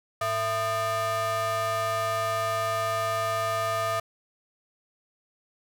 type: ring-modulated tone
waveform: square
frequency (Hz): 280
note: C#4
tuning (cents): +18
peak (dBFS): -23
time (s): 0.21-4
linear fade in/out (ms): 5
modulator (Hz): 946
effects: none